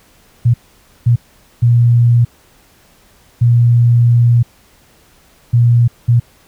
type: tone bursts at uneven times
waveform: sine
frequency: 119.1 Hz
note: A#2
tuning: 38 cents sharp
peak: -6 dBFS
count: 6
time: 0.45-0.54 / 1.06-1.16 / 1.62-2.25 / 3.41-4.43 / 5.53-5.88 / 6.08-6.2 s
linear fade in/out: 10 ms
effects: pink hiss -49 dBFS RMS until 6.47 s